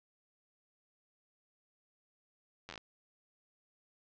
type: slowing click train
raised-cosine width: 0.2 ms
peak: -27 dBFS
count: 7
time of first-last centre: 2.69-2.778 s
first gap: 10 ms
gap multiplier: 1.15
effects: low-pass 5000 Hz 12 dB/octave